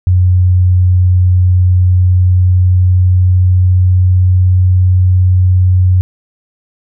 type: tone with pitch glide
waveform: sine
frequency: 90.9 to 91.74 Hz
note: F#2 to F#2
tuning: -30 to -14 cents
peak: -5 dBFS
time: 0.07-6.01 s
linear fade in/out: 0 ms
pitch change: +16 cents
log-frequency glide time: 1.66-4.64 s
effects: none